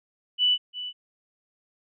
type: tone with echo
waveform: sine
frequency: 2972 Hz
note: F#7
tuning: 7 cents sharp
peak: -18 dBFS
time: 0.38-0.58 s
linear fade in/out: 50 ms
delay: 350 ms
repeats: 1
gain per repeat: -13 dB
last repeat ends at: 0.93 s
effects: none